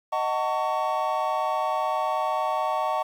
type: chord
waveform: triangle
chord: D# half-diminished seventh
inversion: none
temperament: just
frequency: 622.3 / 746.7 / 896 / 1120.1 Hz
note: D#5 / F#5 / A5 / C#6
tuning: 0 / +16 / +31 / +18 cents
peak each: -27 dBFS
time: 0.12-3.03 s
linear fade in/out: 10 ms
effects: 9-bit